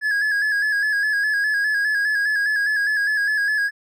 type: tone with vibrato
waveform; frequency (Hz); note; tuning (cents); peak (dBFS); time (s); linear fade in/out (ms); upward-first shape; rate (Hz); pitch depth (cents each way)
triangle; 1679; G#6; +18; -16; 0.01-3.71; 50; square; 4.9; 40
effects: none